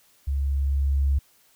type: tone with level ramp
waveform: sine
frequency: 69.3 Hz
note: C#2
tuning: in tune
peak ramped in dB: -22 to -17 dBFS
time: 0.27-1.19 s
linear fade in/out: 10 ms
effects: tanh soft clip ceiling -13 dBFS + white hiss -60 dBFS RMS until 1.55 s